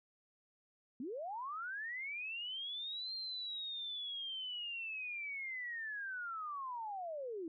sine linear two-way sweep, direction up then down, 223.4 to 4200 to 310.5 Hz, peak -40 dBFS, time 1-7.48 s, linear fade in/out 2 ms, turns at 3.14 s, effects none

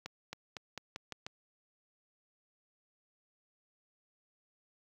accelerating click train, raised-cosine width 0.2 ms, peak -23 dBFS, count 7, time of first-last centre 0.06-1.265 s, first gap 270 ms, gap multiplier 0.88, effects high-pass 60 Hz 12 dB/octave + 10-bit

